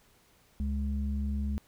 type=tone pair together; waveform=sine; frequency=70.08 / 210 Hz; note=C#2 / G#3; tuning=+19 / +19 cents; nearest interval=octave + perfect fifth; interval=1900 cents; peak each=-29 / -34 dBFS; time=0.6-1.58 s; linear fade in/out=0 ms; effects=tanh soft clip ceiling -22 dBFS + pink hiss -64 dBFS RMS until 1.67 s